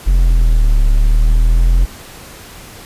triangle linear two-way sweep, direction down then up, 45.1 to 35.46 to 43.68 Hz, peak -5 dBFS, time 0.06-1.86 s, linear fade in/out 20 ms, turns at 0.84 s, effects pink hiss -35 dBFS RMS until 2.85 s + resampled to 32000 Hz

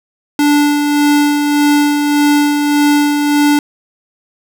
square tone with tremolo, 292.2 Hz, D4, 9 cents flat, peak -8 dBFS, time 0.39-3.59 s, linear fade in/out 2 ms, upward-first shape sine, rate 1.7 Hz, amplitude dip 40%, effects none

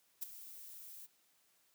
violet noise with ADSR envelope, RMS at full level -37 dBFS, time 0.21-1.07 s, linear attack 18 ms, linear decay 13 ms, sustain -15 dB, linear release 23 ms, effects white hiss -73 dBFS RMS until 1.74 s + high-pass 100 Hz 12 dB/octave

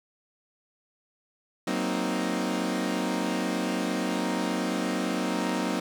sawtooth chord, C half-diminished seventh, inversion second, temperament equal with one note detuned, 186.82 / 233.1 / 261.6 / 311.1 Hz, Gb3 / Bb3 / C4 / Eb4, +17 / 0 / 0 / 0 cents, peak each -28 dBFS, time 1.67-5.8 s, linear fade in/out 5 ms, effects low-pass 10000 Hz 12 dB/octave + 9-bit

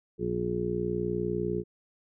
harmonic tone, 59.9 Hz, A#1, 48 cents sharp, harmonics 1 / 2 / 3 / 4 / 5 / 6 / 7, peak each -42 / -37 / -34 / -40 / -44 / -32 / -32 dBFS, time 0.18-1.64 s, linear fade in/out 50 ms, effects none

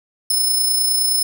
15% pulse tone with amplitude modulation, 5230 Hz, E8, 15 cents flat, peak -8 dBFS, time 0.3-1.23 s, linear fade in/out 5 ms, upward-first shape sine, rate 29.6 Hz, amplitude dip 40%, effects none

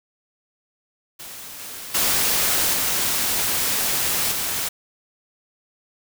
white noise with level steps, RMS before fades -37 / -35 / -20 / -22 / -25 dBFS, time 1.19-4.69 s, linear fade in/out 10 ms, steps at 1.59 / 1.94 / 2.73 / 4.31 s, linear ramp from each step 10 ms, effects none

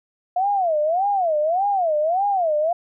sine tone with vibrato, 698.5 Hz, F5, in tune, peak -17 dBFS, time 0.36-2.73 s, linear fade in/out 5 ms, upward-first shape sine, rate 1.7 Hz, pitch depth 270 cents each way, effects none

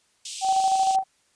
white band-pass noise, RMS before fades -36 dBFS, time 0.25-0.96 s, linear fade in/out 5 ms, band 2700 to 8800 Hz, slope 48 dB/octave
sine tone with tremolo, 767 Hz, G5, 38 cents flat, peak -17 dBFS, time 0.41-1.04 s, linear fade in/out 50 ms, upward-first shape square, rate 13 Hz, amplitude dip 35%
effects white hiss -65 dBFS RMS until 1.35 s + resampled to 22050 Hz

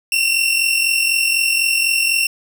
sawtooth tone pair together, 2700 / 2744 Hz, E7 / F7, +41 / -31 cents, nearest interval unison, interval 28 cents, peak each -14 dBFS, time 0.12-2.27 s, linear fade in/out 2 ms, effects none

